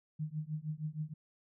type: tone with tremolo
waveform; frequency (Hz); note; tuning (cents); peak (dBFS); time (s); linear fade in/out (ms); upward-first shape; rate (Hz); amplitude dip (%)
sine; 153.9; D#3; -19; -32; 0.19-1.14; 10; triangle; 6.4; 100
effects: none